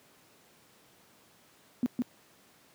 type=tone with echo; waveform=sine; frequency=245.9 Hz; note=B3; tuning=7 cents flat; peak=-23 dBFS; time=1.83-1.86 s; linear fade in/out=0 ms; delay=160 ms; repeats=1; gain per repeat=-2 dB; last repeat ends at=2.02 s; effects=pink hiss -61 dBFS RMS until 2.74 s + high-pass 150 Hz 12 dB/octave